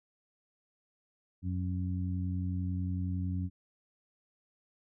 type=harmonic tone; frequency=91 Hz; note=F#2; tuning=28 cents flat; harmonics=1 / 2 / 3; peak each=-32 / -37 / -41 dBFS; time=1.42-3.5 s; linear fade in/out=50 ms; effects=none